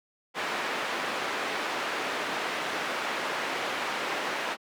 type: low-pass noise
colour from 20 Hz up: white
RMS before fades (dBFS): -31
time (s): 0.34-4.57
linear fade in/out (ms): 50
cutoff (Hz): 2000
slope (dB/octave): 12
effects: high-pass 300 Hz 12 dB/octave